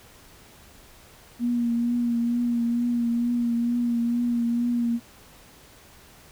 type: tone with vibrato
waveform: sine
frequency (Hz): 237.6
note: A#3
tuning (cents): +33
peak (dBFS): -21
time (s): 1.39-5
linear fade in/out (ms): 50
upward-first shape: triangle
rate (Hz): 2.2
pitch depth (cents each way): 31
effects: pink hiss -51 dBFS RMS until 6.31 s